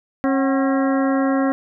harmonic tone with a mistuned harmonic, 270.9 Hz, C#4, 40 cents flat, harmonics 1 / 2 / 3 / 4 / 5 / 6 / 7, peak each -17 / -23 / -27 / -29 / -31 / -33 / -34 dBFS, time 0.24-1.52 s, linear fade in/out 0 ms, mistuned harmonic 3, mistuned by -130 cents, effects none

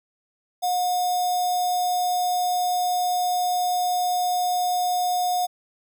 square tone with notch filter, 721 Hz, F#5, 45 cents flat, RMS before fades -23 dBFS, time 0.62-5.47 s, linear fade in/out 20 ms, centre 2100 Hz, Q 0.85, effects none

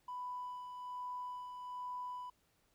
triangle tone with tremolo, 993 Hz, B5, 9 cents sharp, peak -36 dBFS, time 0.08-2.3 s, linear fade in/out 5 ms, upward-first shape sine, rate 1.2 Hz, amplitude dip 55%, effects tanh soft clip ceiling -38 dBFS + pink hiss -75 dBFS RMS until 2.74 s

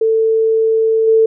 sine tone with level steps, 445.2 Hz, A4, 20 cents sharp, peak -10 / -7 dBFS, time 0.01-1.26 s, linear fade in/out 5 ms, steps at 1.07 s, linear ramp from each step 10 ms, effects none

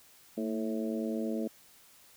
harmonic tone with a mistuned harmonic, 109 Hz, A2, 16 cents flat, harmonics 2 / 3 / 4 / 5 / 6, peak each -33 / -37 / -39 / -41 / -43 dBFS, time 0.37-1.48 s, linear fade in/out 10 ms, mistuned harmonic 2, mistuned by +58 cents, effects white hiss -59 dBFS RMS until 2.16 s

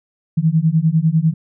sine beating tone pair, 155.56 / 165.56 Hz, D#3 / E3, 0 / +8 cents, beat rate 10 Hz, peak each -15 dBFS, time 0.37-1.34 s, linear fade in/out 10 ms, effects none

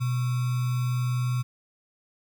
sine tone with sample-and-hold, 124.4 Hz, B2, 13 cents sharp, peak -23 dBFS, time 0-1.43 s, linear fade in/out 20 ms, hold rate 1225 Hz, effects none

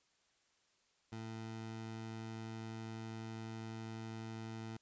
20% pulse tone, 112 Hz, A2, 31 cents sharp, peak -39 dBFS, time 1.12-4.77 s, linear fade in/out 5 ms, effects white hiss -75 dBFS RMS until 4.81 s + resampled to 16000 Hz

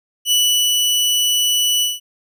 sawtooth tone with ADSR envelope, 2960 Hz, F#7, in tune, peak -9 dBFS, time 0.25-2 s, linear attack 64 ms, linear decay 400 ms, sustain -2 dB, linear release 180 ms, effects none

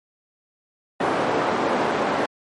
white band-pass noise, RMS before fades -22 dBFS, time 1-2.26 s, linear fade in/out 5 ms, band 230 to 860 Hz, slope 12 dB/octave, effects MP3 48 kbps

